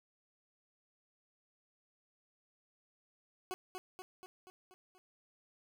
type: tone with echo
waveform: 20% pulse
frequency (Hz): 370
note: F#4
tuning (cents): 0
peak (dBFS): -33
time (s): 3.51-3.54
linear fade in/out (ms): 0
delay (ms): 240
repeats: 6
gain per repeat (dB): -4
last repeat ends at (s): 4.98
effects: none